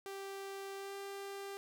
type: tone with pitch glide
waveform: sawtooth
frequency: 392 to 396.1 Hz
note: G4 to G4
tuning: 0 to +18 cents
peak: -39 dBFS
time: 0.06-1.57 s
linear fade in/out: 0 ms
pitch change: +18 cents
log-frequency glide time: 0.76-0.95 s
effects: none